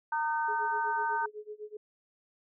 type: harmonic tone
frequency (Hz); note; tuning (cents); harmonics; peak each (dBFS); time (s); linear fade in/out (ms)
305.9; D#4; -29; 3 / 4 / 5; -29 / -39 / -34; 0.12-1.26; 5
type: tone with tremolo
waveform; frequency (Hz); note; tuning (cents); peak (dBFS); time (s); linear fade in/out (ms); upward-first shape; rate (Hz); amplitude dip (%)
sine; 423.2; G#4; +33; -37; 0.48-1.77; 5; sine; 8; 95
effects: none